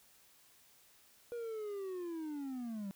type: linear sweep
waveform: triangle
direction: down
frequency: 481.2 to 190.8 Hz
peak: -37 dBFS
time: 1.32-2.91 s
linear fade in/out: 0 ms
effects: white hiss -65 dBFS RMS until 2.95 s